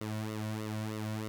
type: tone with flanger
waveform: sawtooth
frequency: 108.1 Hz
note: A2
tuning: 30 cents flat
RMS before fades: -37 dBFS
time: 0.01-1.28 s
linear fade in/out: 0 ms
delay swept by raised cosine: 1.2 to 2.5 ms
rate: 3.2 Hz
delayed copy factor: -0.85
effects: none